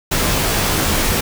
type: noise with comb filter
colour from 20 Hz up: pink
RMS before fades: -17 dBFS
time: 0.11-1.21 s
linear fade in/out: 10 ms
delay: 17 ms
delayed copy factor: -0.6
effects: none